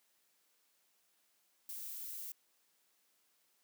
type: noise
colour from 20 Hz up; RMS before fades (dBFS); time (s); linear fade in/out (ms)
violet; -45; 1.69-2.32; 2
effects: white hiss -75 dBFS RMS until 3.63 s + high-pass 200 Hz 12 dB/octave